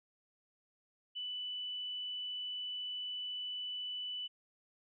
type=tone; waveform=sine; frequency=2982 Hz; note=F#7; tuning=13 cents sharp; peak=-38 dBFS; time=1.15-4.28 s; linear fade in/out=20 ms; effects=none